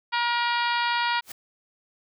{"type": "harmonic tone", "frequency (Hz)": 475.5, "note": "A#4", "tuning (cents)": 34, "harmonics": [2, 3, 4, 5, 6, 7, 8, 9, 10], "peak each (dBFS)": [-25, -29, -31, -33, -35, -36, -37, -38, -39], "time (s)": [0.12, 1.21], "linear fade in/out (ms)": 20}
{"type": "noise with exponential growth", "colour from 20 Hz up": "white", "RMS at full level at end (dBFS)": -32, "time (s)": [1.22, 1.32], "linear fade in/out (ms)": 5, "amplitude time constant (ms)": 20}
{"effects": []}